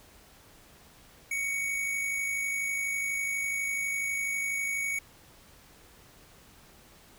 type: tone with amplitude modulation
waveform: square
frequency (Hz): 2235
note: C#7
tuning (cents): +14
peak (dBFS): -28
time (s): 1.31-4.99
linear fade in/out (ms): 5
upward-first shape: sine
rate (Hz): 52.1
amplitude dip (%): 35
effects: pink hiss -56 dBFS RMS until 7.18 s